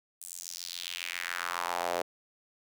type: tone with high-pass filter sweep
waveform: sawtooth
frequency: 87.31 Hz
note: F2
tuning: in tune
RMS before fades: -36 dBFS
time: 0.21-2.02 s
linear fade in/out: 5 ms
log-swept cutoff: 9200 to 540 Hz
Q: 2.5
effects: none